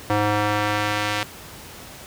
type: tone with band-pass filter sweep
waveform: square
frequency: 104.6 Hz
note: G#2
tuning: 13 cents sharp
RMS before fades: -22 dBFS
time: 0.1-1.23 s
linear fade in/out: 0 ms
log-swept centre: 860 to 2600 Hz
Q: 0.71
effects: pink hiss -40 dBFS RMS until 2.06 s + high-pass 60 Hz 12 dB/octave